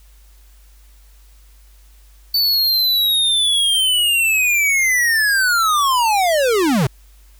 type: linear sweep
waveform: square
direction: down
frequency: 4542 to 114.9 Hz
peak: -14 dBFS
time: 2.34-6.87 s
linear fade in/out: 5 ms
effects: added 50 Hz sine -44 dBFS peak until 7.39 s + white hiss -55 dBFS RMS until 7.39 s